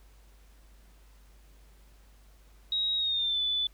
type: tone with pitch glide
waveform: sine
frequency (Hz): 3802 to 3486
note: A#7 to A7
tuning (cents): +33 to -17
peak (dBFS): -26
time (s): 2.72-3.67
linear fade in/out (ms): 2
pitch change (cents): -150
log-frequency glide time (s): 2.96-3.41
effects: added 50 Hz sine -54 dBFS peak until 3.73 s + pink hiss -64 dBFS RMS until 3.73 s